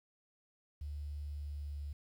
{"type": "tone with pitch glide", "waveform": "sine", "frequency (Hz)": [73.42, 72.53], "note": ["D2", "D2"], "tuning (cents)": [0, -21], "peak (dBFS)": -39, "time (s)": [0.81, 1.93], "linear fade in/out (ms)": 5, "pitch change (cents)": -21, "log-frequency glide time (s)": [1.2, 1.82], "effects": ["11-bit"]}